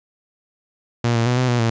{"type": "tone with pitch steps", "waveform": "sawtooth", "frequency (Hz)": [118.7, 115.6, 123.3, 127.2, 121.3, 114.6], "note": ["A#2", "A#2", "B2", "C3", "B2", "A#2"], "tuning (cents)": [32, -14, -2, -48, -31, -29], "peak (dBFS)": -12, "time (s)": [1.04, 1.7], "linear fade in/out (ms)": 5, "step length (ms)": 110, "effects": ["resampled to 16000 Hz", "9-bit"]}